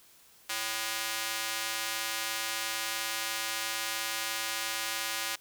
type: tone with high-pass filter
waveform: square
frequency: 111.5 Hz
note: A2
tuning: 23 cents sharp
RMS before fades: -34 dBFS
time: 0.49-5.36 s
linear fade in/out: 10 ms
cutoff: 1700 Hz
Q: 0.55
effects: white hiss -59 dBFS RMS until 5.4 s